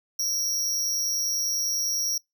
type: tone with amplitude modulation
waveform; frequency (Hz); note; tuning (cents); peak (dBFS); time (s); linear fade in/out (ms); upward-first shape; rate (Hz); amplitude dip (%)
45% pulse; 5650; F8; +19; -21; 0.19-2.18; 5; sine; 215; 80
effects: noise-tail reverb RT60 0.2 s tail -26 dB re dry